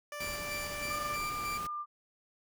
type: tone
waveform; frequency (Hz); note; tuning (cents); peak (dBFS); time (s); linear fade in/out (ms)
15% pulse; 588; D5; +2; -33; 0.12-1.16; 2
type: tone with tremolo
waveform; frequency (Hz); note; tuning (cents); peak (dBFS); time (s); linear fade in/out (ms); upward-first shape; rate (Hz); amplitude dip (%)
sawtooth; 2349; D7; 0; -34; 0.2-1.58; 10; square; 3.2; 50
type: noise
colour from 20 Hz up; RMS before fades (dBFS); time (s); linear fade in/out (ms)
pink; -44; 0.2-1.67; 5
type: tone with vibrato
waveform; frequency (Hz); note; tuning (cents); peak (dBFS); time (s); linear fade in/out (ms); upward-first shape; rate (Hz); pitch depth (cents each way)
sine; 1199; D6; +36; -35; 0.87-1.86; 50; sine; 2.9; 10
effects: none